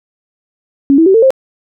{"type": "tone with pitch steps", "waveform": "sine", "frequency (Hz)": [277.2, 325.9, 383.1, 450.3, 529.4], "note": ["C#4", "E4", "G4", "A4", "C5"], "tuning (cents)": [0, -20, -40, 40, 20], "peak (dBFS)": -4, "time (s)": [0.9, 1.305], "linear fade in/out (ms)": 0, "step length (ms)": 81, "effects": []}